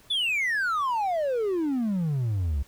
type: exponential sweep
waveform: triangle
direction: down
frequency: 3538 to 65.3 Hz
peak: -21 dBFS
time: 0.1-2.63 s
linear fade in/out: 10 ms
effects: tanh soft clip ceiling -17 dBFS + pink hiss -56 dBFS RMS until 2.67 s

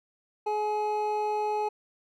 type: tone pair together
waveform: triangle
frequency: 422.6 / 845.2 Hz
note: G#4 / G#5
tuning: +30 / +30 cents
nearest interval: octave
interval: 1200 cents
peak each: -28 / -26 dBFS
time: 0.46-1.69 s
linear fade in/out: 10 ms
effects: none

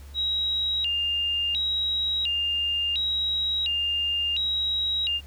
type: tone with vibrato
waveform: sine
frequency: 3282 Hz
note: G#7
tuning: 21 cents flat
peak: -23 dBFS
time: 0.14-5.21 s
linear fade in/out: 50 ms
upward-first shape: square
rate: 0.71 Hz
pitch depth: 270 cents each way
effects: added 70 Hz sine -41 dBFS peak until 5.26 s + pink hiss -53 dBFS RMS until 5.26 s

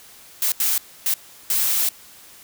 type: noise bursts at uneven times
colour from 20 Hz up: blue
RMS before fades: -20 dBFS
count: 4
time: 0.42-0.52 / 0.6-0.78 / 1.06-1.14 / 1.5-1.89 s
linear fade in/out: 2 ms
effects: white hiss -46 dBFS RMS until 2.43 s

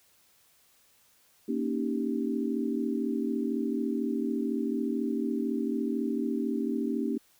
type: chord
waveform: sine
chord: Eb dominant seventh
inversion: second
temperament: equal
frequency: 233.1 / 277.2 / 311.1 / 392 Hz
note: Bb3 / Db4 / Eb4 / G4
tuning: 0 / 0 / 0 / 0 cents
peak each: -31 / -32 / -34 / -35 dBFS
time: 1.48-7.18 s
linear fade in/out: 10 ms
effects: white hiss -64 dBFS RMS until 7.39 s

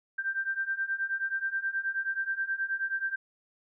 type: beating tone pair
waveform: sine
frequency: 1568 / 1577.4 Hz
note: G6 / G6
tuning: 0 / +10 cents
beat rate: 9.4 Hz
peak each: -33 / -31 dBFS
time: 0.18-3.16 s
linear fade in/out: 10 ms
effects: none

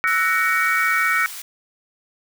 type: chord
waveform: sine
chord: F# dominant seventh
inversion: third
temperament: equal with one note detuned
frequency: 1318.5 / 1480 / 1864.7 / 2259 Hz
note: E6 / F#6 / A#6 / C#7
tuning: 0 / 0 / 0 / +32 cents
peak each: -22 dBFS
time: 0.04-1.26 s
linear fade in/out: 0 ms
type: high-pass noise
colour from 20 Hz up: white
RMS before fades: -34 dBFS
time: 0.07-1.42 s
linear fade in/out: 5 ms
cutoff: 1200 Hz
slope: 12 dB/octave
effects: none

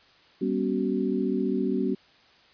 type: tone cluster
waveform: sine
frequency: 195.8 / 240.8 / 275.8 / 376.1 Hz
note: G3 / B3 / C#4 / F#4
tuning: -2 / -44 / -9 / +28 cents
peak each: -29 dBFS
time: 0.41-1.95 s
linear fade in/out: 10 ms
effects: white hiss -57 dBFS RMS until 2.53 s + resampled to 11025 Hz

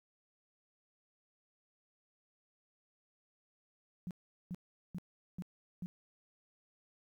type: tone bursts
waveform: sine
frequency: 179 Hz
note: F3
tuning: 43 cents sharp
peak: -38 dBFS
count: 5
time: 4.07-5.86 s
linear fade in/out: 0 ms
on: 38 ms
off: 400 ms
effects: 12-bit

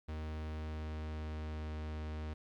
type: tone with pitch glide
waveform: 45% pulse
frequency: 77.78 to 77.24 Hz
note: D#2 to D#2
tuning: 0 to -12 cents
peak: -39 dBFS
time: 0.08-2.34 s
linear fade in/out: 10 ms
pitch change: -12 cents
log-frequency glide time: 0.52-1.8 s
effects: low-pass 4000 Hz 12 dB/octave + 13-bit

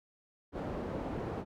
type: low-pass noise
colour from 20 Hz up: white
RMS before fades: -38 dBFS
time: 0.52-1.45 s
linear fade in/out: 50 ms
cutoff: 520 Hz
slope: 12 dB/octave
effects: none

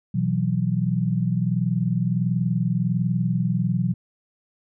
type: chord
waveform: sine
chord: B suspended fourth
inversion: none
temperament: equal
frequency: 123.47 / 164.81 / 185 Hz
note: B2 / E3 / F#3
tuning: 0 / 0 / 0 cents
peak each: -24 dBFS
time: 0.14-3.94 s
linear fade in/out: 10 ms
effects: none

